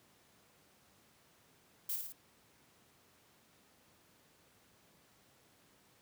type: noise with echo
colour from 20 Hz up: violet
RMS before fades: -37 dBFS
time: 1.89-1.96 s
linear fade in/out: 5 ms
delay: 55 ms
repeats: 3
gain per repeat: -4 dB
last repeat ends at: 2.125 s
effects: pink hiss -67 dBFS RMS until 6.01 s + high-pass 100 Hz 12 dB/octave